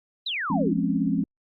sine exponential sweep, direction down, 4142 to 220 Hz, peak -26 dBFS, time 0.26-0.78 s, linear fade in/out 5 ms
sine chord, Db major seventh, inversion first, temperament just, 173.24 / 207.9 / 259.9 / 277.2 Hz, F3 / Ab3 / C4 / Db4, -14 / +2 / -11 / 0 cents, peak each -27 / -26 / -27 / -27 dBFS, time 0.5-1.24 s, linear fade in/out 5 ms
effects Opus 48 kbps

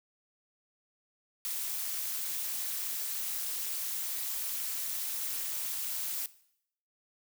blue noise with amplitude modulation, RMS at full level -32 dBFS, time 1.45-6.26 s, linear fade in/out 0 ms, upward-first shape sine, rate 232 Hz, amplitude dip 75%, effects noise-tail reverb RT60 0.7 s tail -18 dB re dry

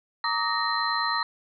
sine tone cluster, 931 / 1157 / 1266 / 1857 / 4099 Hz, A#5 / D6 / D#6 / A#6 / C8, -2 / -26 / +30 / -7 / -36 cents, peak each -30 dBFS, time 0.24-1.23 s, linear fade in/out 2 ms, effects none

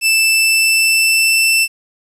sawtooth tone with pitch glide, 2646 to 2667 Hz, E7 to E7, +6 to +20 cents, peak -7 dBFS, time 0.01-1.68 s, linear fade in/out 50 ms, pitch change +14 cents, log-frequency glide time 0.23-1.51 s, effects resampled to 32000 Hz + 8-bit

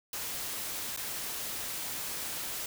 white noise with dropouts, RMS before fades -37 dBFS, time 0.13-2.66 s, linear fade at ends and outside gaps 2 ms, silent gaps 0.964-0.973 s, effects none

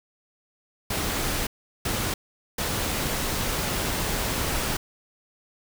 pink noise bursts at uneven times, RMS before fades -27 dBFS, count 3, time 0.9-1.47 / 1.85-2.14 / 2.58-4.77 s, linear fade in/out 5 ms, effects none

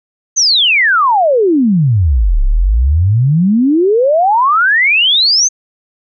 sine exponential two-way sweep, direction down then up, 6460 to 31.88 to 6460 Hz, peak -7 dBFS, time 0.36-5.49 s, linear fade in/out 20 ms, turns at 2.43 s, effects none

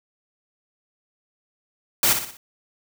white noise with echo, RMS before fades -18 dBFS, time 2.03-2.13 s, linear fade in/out 2 ms, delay 60 ms, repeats 4, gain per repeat -7 dB, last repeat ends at 2.37 s, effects none

